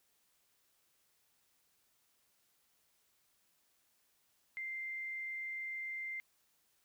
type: tone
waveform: sine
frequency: 2091 Hz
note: C7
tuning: 2 cents flat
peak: -39 dBFS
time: 4.57-6.2 s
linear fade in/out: 0 ms
effects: white hiss -75 dBFS RMS until 6.84 s